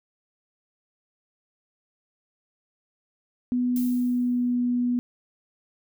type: tone with pitch glide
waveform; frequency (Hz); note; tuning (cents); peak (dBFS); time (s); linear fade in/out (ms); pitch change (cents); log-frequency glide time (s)
sine; 247.3 to 244.7; B3 to B3; +3 to -16; -21; 3.52-4.99; 0; -19; 3.87-4.61
type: noise with exponential decay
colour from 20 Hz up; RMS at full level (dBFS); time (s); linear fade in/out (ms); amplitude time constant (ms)
violet; -36; 3.76-4.55; 1; 170
effects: none